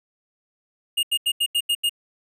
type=tone bursts; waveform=square; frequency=2843 Hz; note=F7; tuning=30 cents sharp; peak=-19 dBFS; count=7; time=0.97-1.895 s; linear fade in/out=10 ms; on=61 ms; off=83 ms; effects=resampled to 32000 Hz